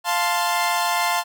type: chord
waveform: sawtooth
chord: F major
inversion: none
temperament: equal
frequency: 698.5 / 880 / 1046.5 Hz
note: F5 / A5 / C6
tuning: 0 / 0 / 0 cents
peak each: -20 dBFS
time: 0.04-1.24 s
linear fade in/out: 50 ms
effects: none